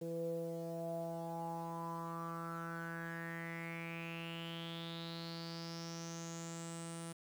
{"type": "tone with low-pass filter sweep", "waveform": "sawtooth", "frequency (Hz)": 166.7, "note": "E3", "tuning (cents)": 20, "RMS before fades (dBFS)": -44, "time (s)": [0.01, 7.13], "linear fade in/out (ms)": 10, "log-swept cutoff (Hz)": [450, 9500], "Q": 8, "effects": ["10-bit"]}